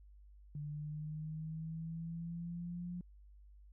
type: linear sweep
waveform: sine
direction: up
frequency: 146.83 to 177.4 Hz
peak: -40 dBFS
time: 0.55-3.01 s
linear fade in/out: 2 ms
effects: added 50 Hz sine -56 dBFS peak until 3.72 s